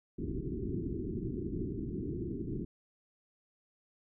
white low-pass noise, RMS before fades -37 dBFS, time 0.18-2.65 s, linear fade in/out 10 ms, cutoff 400 Hz, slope 96 dB/octave, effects none

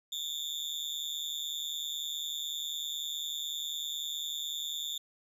35% pulse tone with amplitude modulation, 3547 Hz, A7, 13 cents sharp, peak -28 dBFS, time 0.12-4.98 s, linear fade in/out 5 ms, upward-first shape sine, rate 150 Hz, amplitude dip 100%, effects resampled to 32000 Hz

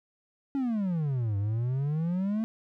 triangle exponential two-way sweep, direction down then up, 283 to 98 to 226.6 Hz, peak -24 dBFS, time 0.55-2.44 s, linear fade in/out 0 ms, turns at 1.37 s, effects none

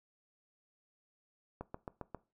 click train, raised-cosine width 1 ms, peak -27 dBFS, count 5, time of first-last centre 1.61-2.147 s, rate 7.45 Hz, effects noise-tail reverb RT60 0.3 s tail -19 dB re dry

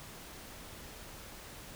silence, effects pink hiss -49 dBFS RMS until 1.75 s

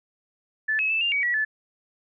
sine tone with pitch steps, 1745 / 2574 / 2636 / 2796 / 2262 / 1932 / 1737 Hz, A6 / E7 / E7 / F7 / C#7 / B6 / A6, -15 / -42 / -1 / +1 / +34 / -39 / -23 cents, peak -21 dBFS, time 0.68-1.45 s, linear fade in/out 10 ms, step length 110 ms, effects none

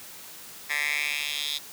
10% pulse tone with high-pass filter sweep, 146.83 Hz, D3, in tune, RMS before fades -29 dBFS, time 0.69-1.59 s, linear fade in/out 20 ms, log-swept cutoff 1800 to 3700 Hz, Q 4, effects white hiss -44 dBFS RMS until 1.72 s + high-pass 80 Hz 12 dB/octave

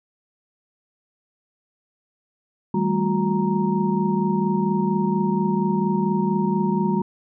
sine tone cluster, 160.6 / 197 / 221.3 / 362.6 / 933 Hz, E3 / G3 / A3 / F#4 / A#5, -45 / +9 / +10 / -35 / +1 cents, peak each -28 / -21 / -26 / -26 / -27 dBFS, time 2.74-7.02 s, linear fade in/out 5 ms, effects none

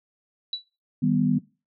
sine tone with exponential decay, 3940 Hz, B7, 5 cents flat, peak -23 dBFS, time 0.53-0.67 s, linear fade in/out 2 ms, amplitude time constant 29 ms
sine chord, Eb augmented, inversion none, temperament equal, 155.56 / 196 / 246.9 Hz, Eb3 / G3 / B3, 0 / 0 / 0 cents, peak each -24 / -25 / -22 dBFS, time 1.02-1.39 s, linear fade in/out 10 ms
effects noise-tail reverb RT60 0.3 s tail -19 dB re dry

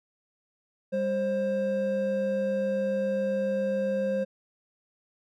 triangle tone pair together, 199.1 / 530 Hz, G3 / C5, +27 / +22 cents, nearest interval octave + perfect fourth, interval 1695 cents, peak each -29 / -24 dBFS, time 0.92-4.25 s, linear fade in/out 20 ms, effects none

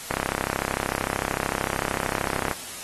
click train, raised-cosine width 0.5 ms, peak -9 dBFS, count 81, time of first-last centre 0.11-2.512 s, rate 33.3 Hz, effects white hiss -37 dBFS RMS until 2.83 s + AAC 32 kbps

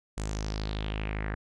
sawtooth tone with low-pass filter sweep, 52.6 Hz, G#1, 23 cents sharp, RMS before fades -33 dBFS, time 0.17-1.35 s, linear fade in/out 10 ms, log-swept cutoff 8200 to 1700 Hz, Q 3.9, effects none

